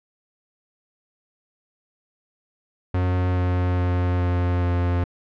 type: tone with pitch steps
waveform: 45% pulse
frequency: 90.7 / 90.02 / 89.35 / 88.68 / 88.02 Hz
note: F#2 / F#2 / F2 / F2 / F2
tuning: -34 / -47 / +40 / +27 / +14 cents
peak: -19 dBFS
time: 2.94-5.04 s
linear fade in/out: 5 ms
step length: 420 ms
effects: low-pass 2000 Hz 12 dB/octave

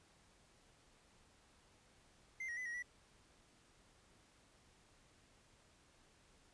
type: tone with pitch steps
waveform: triangle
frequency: 2083 / 1893 / 2006 / 1894 / 1953 Hz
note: C7 / A#6 / B6 / A#6 / B6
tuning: -8 / +26 / +26 / +27 / -20 cents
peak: -40 dBFS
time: 2.4-2.825 s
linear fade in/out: 5 ms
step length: 85 ms
effects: pink hiss -69 dBFS RMS until 6.53 s + resampled to 22050 Hz

